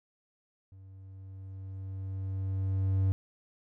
triangle tone with level ramp, 95.8 Hz, G2, 39 cents flat, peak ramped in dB -47 to -21 dBFS, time 0.72-3.12 s, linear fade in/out 0 ms, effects none

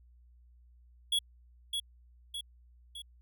square tone with echo, 3353 Hz, G#7, 16 cents sharp, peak -27 dBFS, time 1.12-1.19 s, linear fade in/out 5 ms, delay 610 ms, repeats 3, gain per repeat -5 dB, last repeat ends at 3.02 s, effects added 60 Hz sine -57 dBFS peak until 3.21 s

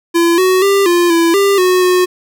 square tone with pitch steps, 339.2 / 372.1 / 396.3 / 348.2 / 334.6 / 397.6 / 366.4 / 363.5 Hz, E4 / F#4 / G4 / F4 / E4 / G4 / F#4 / F#4, +50 / +10 / +19 / -5 / +26 / +25 / -17 / -31 cents, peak -9 dBFS, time 0.14-2.06 s, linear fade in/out 20 ms, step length 240 ms, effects none

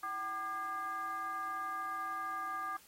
sine tone with frequency modulation, 1200 Hz, D6, 37 cents sharp, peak -36 dBFS, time 0.03-2.77 s, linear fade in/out 5 ms, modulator 435 Hz, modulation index 0.77, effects white hiss -61 dBFS RMS until 2.87 s + AAC 48 kbps

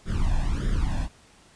brown noise with flanger, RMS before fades -24 dBFS, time 0.05-1.09 s, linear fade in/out 50 ms, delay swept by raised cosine 0.57 to 1.19 ms, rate 1.6 Hz, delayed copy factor +1, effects pink hiss -55 dBFS RMS until 1.55 s + resampled to 22050 Hz

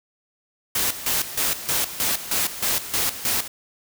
white noise with tremolo, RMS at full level -22 dBFS, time 0.75-3.48 s, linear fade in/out 5 ms, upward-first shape square, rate 3.2 Hz, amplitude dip 75%, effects none

